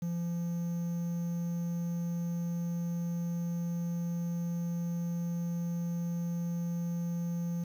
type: tone with quantisation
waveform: triangle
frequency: 171.3 Hz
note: F3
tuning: 33 cents flat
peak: -29 dBFS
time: 0.02-7.64 s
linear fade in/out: 5 ms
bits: 9
effects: none